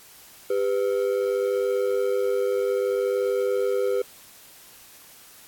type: ring-modulated tone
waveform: triangle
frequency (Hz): 448.5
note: A4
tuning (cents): +33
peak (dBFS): -16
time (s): 0.5-4.02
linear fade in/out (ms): 5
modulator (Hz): 50.3
effects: white hiss -49 dBFS RMS until 5.47 s + AAC 64 kbps